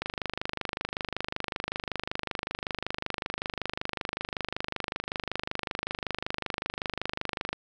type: click train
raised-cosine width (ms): 0.3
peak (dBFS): -14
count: 191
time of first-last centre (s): 0.02-7.53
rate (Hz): 25.3
effects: none